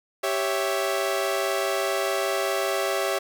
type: chord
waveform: sawtooth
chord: C# diminished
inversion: second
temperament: equal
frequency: 392 / 554.4 / 659.3 Hz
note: G4 / C#5 / E5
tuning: 0 / 0 / 0 cents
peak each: -24 dBFS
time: 0.23-3.19 s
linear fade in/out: 10 ms
effects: none

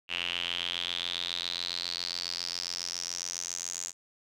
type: tone with band-pass filter sweep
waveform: square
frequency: 43.65 Hz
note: F1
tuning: in tune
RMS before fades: -35 dBFS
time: 0.08-3.93 s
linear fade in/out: 50 ms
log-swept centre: 2800 to 6900 Hz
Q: 6.9
effects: none

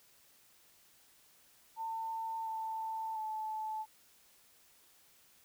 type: tone with pitch steps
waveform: sine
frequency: 898 / 888 / 870 Hz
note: A5 / A5 / A5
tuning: +35 / +16 / -20 cents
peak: -36 dBFS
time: 1.76-3.86 s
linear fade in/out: 50 ms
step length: 700 ms
effects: white hiss -65 dBFS RMS until 5.44 s

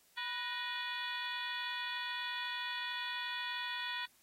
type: harmonic tone with a mistuned harmonic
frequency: 491.3 Hz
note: B4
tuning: 9 cents flat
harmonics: 2 / 3 / 4 / 5 / 6 / 7 / 8 / 9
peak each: -44 / -46 / -42 / -46 / -49 / -43 / -53 / -53 dBFS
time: 0.17-4.06 s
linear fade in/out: 10 ms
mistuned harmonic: 4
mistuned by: -82 cents
effects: white hiss -68 dBFS RMS until 4.22 s + AAC 48 kbps

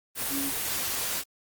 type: tone in noise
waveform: sine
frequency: 277.2 Hz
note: C#4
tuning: in tune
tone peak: -31 dBFS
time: 0.29-0.52 s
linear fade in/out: 50 ms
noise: white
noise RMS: -30 dBFS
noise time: 0.15-1.24 s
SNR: -4 dB
effects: Opus 24 kbps

